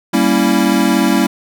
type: chord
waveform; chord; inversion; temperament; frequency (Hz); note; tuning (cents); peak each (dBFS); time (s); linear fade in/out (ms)
square; G diminished seventh; none; equal; 196 / 233.1 / 277.2 / 329.6; G3 / Bb3 / Db4 / Fb4; 0 / 0 / 0 / 0; -17; 0.13-1.27; 10
effects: none